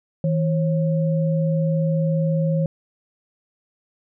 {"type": "tone pair together", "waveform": "sine", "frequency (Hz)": [161, 541.5], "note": ["E3", "C#5"], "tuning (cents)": [-41, -41], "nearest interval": "octave + major sixth", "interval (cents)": 2100, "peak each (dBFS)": [-18, -25], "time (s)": [0.24, 2.66], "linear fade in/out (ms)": 2, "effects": []}